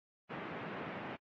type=band-pass noise; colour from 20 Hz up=pink; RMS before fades=-44 dBFS; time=0.29-1.17 s; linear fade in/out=20 ms; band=140 to 2400 Hz; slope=24 dB/octave; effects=AAC 32 kbps